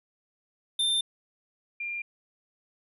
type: tone pair in turn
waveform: square / sine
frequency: 3587 / 2394 Hz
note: A7 / D7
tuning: +33 / +33 cents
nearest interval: perfect fifth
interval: 700 cents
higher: first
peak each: -24 / -31 dBFS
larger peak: first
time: 0.79-1.01 / 1.8-2.02 s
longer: neither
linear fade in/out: 5 ms
effects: resampled to 32000 Hz